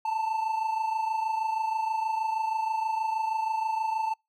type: tone pair together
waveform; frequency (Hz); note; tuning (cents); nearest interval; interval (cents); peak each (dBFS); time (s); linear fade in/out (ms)
triangle; 880 / 906.3; A5 / A#5; 0 / -49; minor second; 51; -25 / -31; 0.05-4.14; 5
effects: noise-tail reverb RT60 0.2 s tail -26 dB re dry